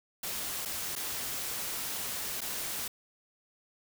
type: noise with dropouts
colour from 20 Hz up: white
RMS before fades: -36 dBFS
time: 0.23-2.88 s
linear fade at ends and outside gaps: 5 ms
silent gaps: 0.652-0.656 / 0.954-0.961 / 2.408-2.415 s
effects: none